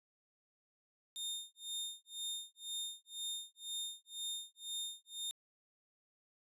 sawtooth tone with tremolo, 3650 Hz, A#7, 37 cents flat, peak -35 dBFS, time 1.16-5.31 s, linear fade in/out 0 ms, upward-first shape sine, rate 2 Hz, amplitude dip 100%, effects resampled to 32000 Hz

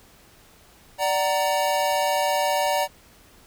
square chord, D augmented, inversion none, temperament equal with one note detuned, 587.3 / 752.5 / 932.3 Hz, D5 / F#5 / A#5, 0 / +29 / 0 cents, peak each -25 / -26 / -26 dBFS, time 0.98-2.88 s, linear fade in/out 50 ms, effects pink hiss -53 dBFS RMS until 3.46 s

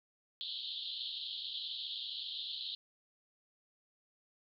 pink band-pass noise, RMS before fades -42 dBFS, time 0.41-2.75 s, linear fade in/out 0 ms, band 3100 to 4300 Hz, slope 96 dB/octave, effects none

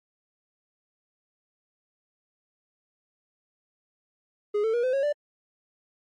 triangle tone with pitch steps, 415.3 / 445.1 / 477.1 / 511.3 / 548 / 587.3 Hz, G#4 / A4 / A#4 / C5 / C#5 / D5, 0 / +20 / +40 / -40 / -20 / 0 cents, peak -20 dBFS, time 4.54-5.128 s, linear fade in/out 10 ms, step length 98 ms, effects MP3 48 kbps

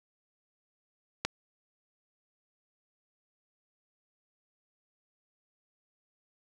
click, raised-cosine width 0.2 ms, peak -11 dBFS, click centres 1.25 s, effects 8-bit

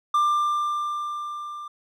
triangle tone with level ramp, 1189 Hz, D6, 21 cents sharp, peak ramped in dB -15 to -32 dBFS, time 0.14-1.68 s, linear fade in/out 5 ms, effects none

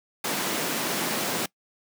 pink high-pass noise, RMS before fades -28 dBFS, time 0.24-1.46 s, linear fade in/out 5 ms, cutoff 180 Hz, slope 24 dB/octave, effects noise-tail reverb RT60 0.1 s tail -22 dB re dry

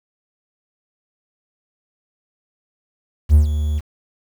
triangle tone with ADSR envelope, 75.1 Hz, D2, 39 cents sharp, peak -3 dBFS, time 3.29-3.81 s, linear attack 51 ms, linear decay 120 ms, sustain -12 dB, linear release 32 ms, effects tanh soft clip ceiling 0 dBFS + 7-bit

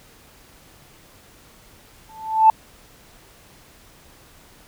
sine tone with exponential growth, 880 Hz, A5, in tune, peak -5 dBFS, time 2.09-2.5 s, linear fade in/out 2 ms, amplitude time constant 88 ms, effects tanh soft clip ceiling -1 dBFS + pink hiss -50 dBFS RMS until 4.67 s

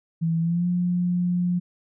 sine tone with pitch glide, 164.6 to 177.44 Hz, E3 to F3, -2 to +28 cents, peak -20 dBFS, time 0.21-1.6 s, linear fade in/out 20 ms, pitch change +130 cents, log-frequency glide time 0.4-0.67 s, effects none

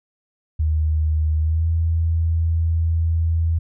sine tone with pitch glide, 77.78 to 82.21 Hz, D#2 to E2, 0 to -4 cents, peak -16 dBFS, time 0.59-3.59 s, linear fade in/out 10 ms, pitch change +96 cents, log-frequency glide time 1.4-1.67 s, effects none

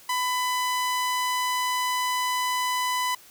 sawtooth tone, 1000 Hz, B5, 21 cents sharp, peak -20 dBFS, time 0.09-3.15 s, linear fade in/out 5 ms, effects white hiss -51 dBFS RMS until 3.3 s

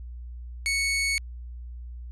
sawtooth tone, 2217 Hz, C#7, in tune, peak -20 dBFS, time 0.66-1.18 s, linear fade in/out 0 ms, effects added 60 Hz sine -36 dBFS peak until 2.11 s + resampled to 24000 Hz

